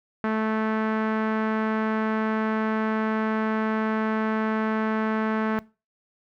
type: tone with low-pass filter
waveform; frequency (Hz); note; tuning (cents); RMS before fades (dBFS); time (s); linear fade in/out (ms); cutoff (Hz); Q
sawtooth; 218.6; A3; -11; -25; 0.24-5.59; 0; 1600; 1.8
effects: noise-tail reverb RT60 0.3 s tail -21 dB re dry